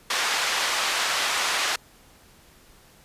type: band-pass noise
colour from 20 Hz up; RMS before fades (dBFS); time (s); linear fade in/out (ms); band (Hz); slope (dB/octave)
pink; -25; 0.1-1.76; 5; 980 to 6400; 12
effects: pink hiss -54 dBFS RMS until 3.04 s + resampled to 32000 Hz